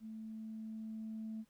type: tone with level ramp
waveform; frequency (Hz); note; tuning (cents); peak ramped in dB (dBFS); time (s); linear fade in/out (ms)
sine; 220; A3; 0; -44 to -39; 0-1.45; 50
effects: tanh soft clip ceiling -37 dBFS + pink hiss -75 dBFS RMS until 1.49 s